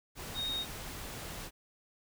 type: tone in noise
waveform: sine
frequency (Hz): 3729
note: A#7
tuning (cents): 0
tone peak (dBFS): -33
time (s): 0.34-0.66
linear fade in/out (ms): 50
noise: pink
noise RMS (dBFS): -43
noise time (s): 0.15-1.51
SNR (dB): +7
effects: none